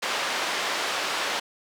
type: band-pass noise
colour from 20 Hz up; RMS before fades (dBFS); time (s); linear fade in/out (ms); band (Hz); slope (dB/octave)
pink; -28; 0.02-1.4; 10; 640 to 5100; 12
effects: none